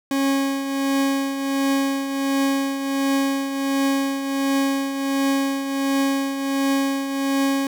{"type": "tone with tremolo", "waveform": "40% pulse", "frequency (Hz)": 273.8, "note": "C#4", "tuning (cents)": -21, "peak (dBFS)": -16, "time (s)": [0.11, 7.67], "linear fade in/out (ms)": 2, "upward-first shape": "triangle", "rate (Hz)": 1.4, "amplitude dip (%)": 60, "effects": []}